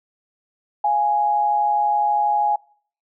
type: tone pair together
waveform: sine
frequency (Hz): 698.4 / 830.6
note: F5 / G#5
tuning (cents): 0 / 0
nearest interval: minor third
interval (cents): 300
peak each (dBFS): -26 / -16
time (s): 0.84-2.56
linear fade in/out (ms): 5
effects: noise-tail reverb RT60 0.5 s tail -24 dB re dry